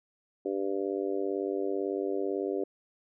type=harmonic tone; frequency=98 Hz; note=G2; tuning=in tune; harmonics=3 / 4 / 5 / 6 / 7; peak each=-35 / -31 / -36 / -39 / -44 dBFS; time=0.45-2.64 s; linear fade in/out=5 ms; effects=none